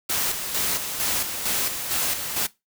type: noise with tremolo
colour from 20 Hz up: white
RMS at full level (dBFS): -24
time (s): 0.09-2.47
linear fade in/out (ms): 10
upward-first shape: square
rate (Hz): 2.2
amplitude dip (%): 50
effects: noise-tail reverb RT60 0.2 s tail -19 dB re dry

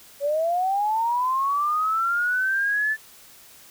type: linear sweep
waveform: sine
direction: up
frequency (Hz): 554.4 to 1760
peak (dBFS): -20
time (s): 0.2-2.97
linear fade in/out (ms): 50
effects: white hiss -49 dBFS RMS until 3.7 s

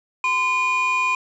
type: tone pair together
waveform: triangle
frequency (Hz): 1026 / 2440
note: C6 / D#7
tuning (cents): -34 / -34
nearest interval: octave + minor third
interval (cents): 1500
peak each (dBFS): -18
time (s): 0.24-1.15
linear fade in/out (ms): 2
effects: tanh soft clip ceiling -12 dBFS + resampled to 22050 Hz

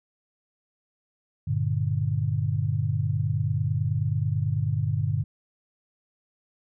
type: chord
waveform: sine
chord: G minor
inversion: none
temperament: just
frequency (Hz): 98 / 117.6 / 147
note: G2 / Bb2 / D3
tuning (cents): 0 / +16 / +2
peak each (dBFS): -27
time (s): 1.47-5.24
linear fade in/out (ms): 10
effects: none

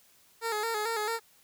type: tone with vibrato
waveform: 15% pulse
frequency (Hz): 440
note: A4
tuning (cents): 0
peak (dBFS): -23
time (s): 0.41-1.2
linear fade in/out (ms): 50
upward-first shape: square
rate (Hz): 4.5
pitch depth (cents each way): 68
effects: white hiss -62 dBFS RMS until 1.43 s

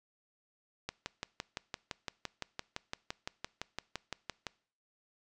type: click train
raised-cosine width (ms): 0.2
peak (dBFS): -19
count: 22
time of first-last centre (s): 0.89-4.468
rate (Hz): 5.87
effects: noise-tail reverb RT60 0.5 s tail -23 dB re dry + resampled to 22050 Hz

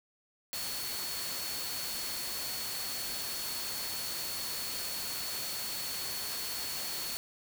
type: tone in noise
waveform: sine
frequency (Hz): 4403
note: C#8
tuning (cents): -13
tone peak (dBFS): -40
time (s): 0.53-7.17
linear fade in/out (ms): 0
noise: white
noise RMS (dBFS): -38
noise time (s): 0.53-7.17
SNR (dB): -5
effects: none

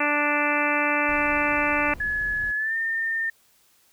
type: harmonic tone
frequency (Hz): 293.7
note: D4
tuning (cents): 0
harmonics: 1 / 2 / 3 / 4 / 5 / 6 / 7 / 8 / 9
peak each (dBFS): -29 / -29 / -29 / -29 / -29 / -29 / -29 / -29 / -29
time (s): 0-1.94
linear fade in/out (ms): 5
type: noise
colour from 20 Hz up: brown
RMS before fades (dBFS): -40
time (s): 1.08-2.52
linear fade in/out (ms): 10
type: tone with pitch glide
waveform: sine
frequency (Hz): 1700 to 1811.5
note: G#6 to A6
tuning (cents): +40 to +50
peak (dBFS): -23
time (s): 2-3.3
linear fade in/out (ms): 5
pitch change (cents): +110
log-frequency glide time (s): 2.55-2.75
effects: white hiss -61 dBFS RMS until 3.92 s

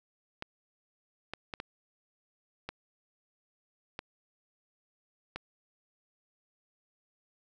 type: clicks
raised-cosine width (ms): 0.3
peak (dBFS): -21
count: 7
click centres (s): 0.424 / 1.336 / 1.538 / 1.601 / 2.69 / 3.991 / 5.36
effects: none

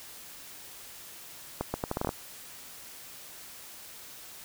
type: accelerating click train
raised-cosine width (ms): 1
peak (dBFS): -15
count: 9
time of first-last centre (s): 1.61-2.091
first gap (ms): 130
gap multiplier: 0.76
effects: white hiss -47 dBFS RMS until 4.44 s

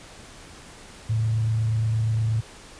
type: tone with frequency modulation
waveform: sine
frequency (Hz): 111.1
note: A2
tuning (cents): +17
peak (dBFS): -20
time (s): 1.09-2.41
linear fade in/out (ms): 10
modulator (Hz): 28.5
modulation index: 0.24
effects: pink hiss -45 dBFS RMS until 2.79 s + resampled to 22050 Hz

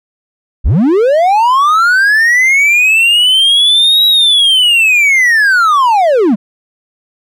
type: linear two-way sweep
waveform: triangle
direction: up then down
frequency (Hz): 30.08 to 3883 to 182.7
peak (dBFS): -4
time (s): 0.64-6.36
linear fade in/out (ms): 20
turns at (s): 4.06
effects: none

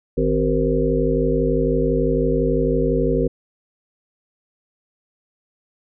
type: harmonic tone with a mistuned harmonic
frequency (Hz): 52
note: G#1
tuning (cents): +3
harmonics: 1 / 3 / 5 / 7 / 9 / 10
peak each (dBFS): -23 / -24 / -23 / -23 / -21 / -27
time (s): 0.17-3.28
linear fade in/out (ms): 10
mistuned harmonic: 7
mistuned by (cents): +84
effects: none

